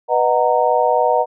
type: chord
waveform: sine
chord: B major seventh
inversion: none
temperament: just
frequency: 493.9 / 617.4 / 740.8 / 926 Hz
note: B4 / D#5 / F#5 / A#5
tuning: 0 / -14 / +2 / -12 cents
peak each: -18 dBFS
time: 0.08-1.26 s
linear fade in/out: 50 ms
effects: none